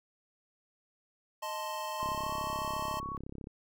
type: chord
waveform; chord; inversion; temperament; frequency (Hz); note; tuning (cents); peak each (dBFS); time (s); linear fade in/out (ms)
square; A diminished; second; equal; 622.3 / 880 / 1046.5; Eb5 / A5 / C6; 0 / 0 / 0; -42 / -40 / -40; 1.42-3; 10
type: tone with pitch glide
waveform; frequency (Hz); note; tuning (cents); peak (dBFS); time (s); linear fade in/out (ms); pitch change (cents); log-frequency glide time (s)
sine; 1046.5 to 1115.2; C6 to C#6; 0 to +10; -37; 2-3.17; 0; +110; 2.11-2.32
type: click train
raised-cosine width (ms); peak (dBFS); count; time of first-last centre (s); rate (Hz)
3; -30; 50; 2.03-3.471; 34
effects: none